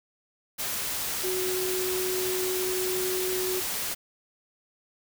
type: tone in noise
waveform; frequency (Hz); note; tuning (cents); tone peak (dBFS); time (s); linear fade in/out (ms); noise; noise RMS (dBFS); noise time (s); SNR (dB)
sine; 370; F#4; 0; -28; 1.23-3.61; 20; white; -31; 0.58-3.95; 0
effects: none